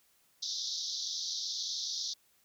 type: band-pass noise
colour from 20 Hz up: white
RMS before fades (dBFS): -37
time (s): 0.42-2.14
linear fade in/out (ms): 10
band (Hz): 3500 to 6100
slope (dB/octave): 96
effects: white hiss -69 dBFS RMS until 2.44 s